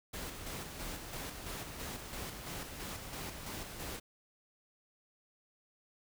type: noise with tremolo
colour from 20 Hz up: pink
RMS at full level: -42 dBFS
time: 0.13-4 s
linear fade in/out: 10 ms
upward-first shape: square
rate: 3 Hz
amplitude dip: 40%
effects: none